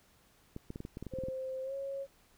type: clicks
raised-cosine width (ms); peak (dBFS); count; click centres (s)
3; -28; 12; 0.564 / 0.704 / 0.759 / 0.804 / 0.851 / 0.971 / 1.026 / 1.067 / 1.137 / 1.187 / 1.237 / 1.285
type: tone with pitch glide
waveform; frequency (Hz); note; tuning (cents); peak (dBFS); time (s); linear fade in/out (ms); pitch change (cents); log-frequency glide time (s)
sine; 523.3 to 548.7; C5 to C#5; 0 to -18; -36; 1.11-2.07; 50; +82; 1.63-1.74
effects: pink hiss -66 dBFS RMS until 2.37 s